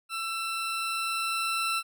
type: tone with level ramp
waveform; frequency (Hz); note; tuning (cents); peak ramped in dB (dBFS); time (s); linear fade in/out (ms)
20% pulse; 1338; E6; +25; -26 to -21; 0.09-1.83; 50
effects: none